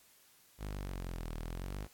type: linear two-way sweep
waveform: sawtooth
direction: down then up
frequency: 52.3 to 38.89 to 52.3 Hz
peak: -35 dBFS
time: 0.58-1.88 s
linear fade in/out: 50 ms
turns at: 1.37 s
effects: white hiss -64 dBFS RMS until 1.93 s + AAC 64 kbps